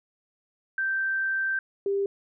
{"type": "tone pair in turn", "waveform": "sine", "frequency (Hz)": [1563, 397.1], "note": ["G6", "G4"], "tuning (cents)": [-6, 22], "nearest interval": "2 octaves", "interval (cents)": 2372, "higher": "first", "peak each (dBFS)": [-24, -23], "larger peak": "second", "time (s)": [[0.78, 1.59], [1.86, 2.06]], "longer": "first", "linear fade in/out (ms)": 2, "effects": []}